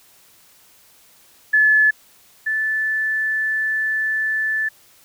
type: tone pair in turn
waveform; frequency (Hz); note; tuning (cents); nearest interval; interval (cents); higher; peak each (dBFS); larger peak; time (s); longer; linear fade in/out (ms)
sine; 1724 / 1750.1; A6 / A6; -36 / -10; unison; 26; second; -11 / -18; first; 1.53-1.91 / 2.46-4.69; second; 10
effects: white hiss -52 dBFS RMS until 5.04 s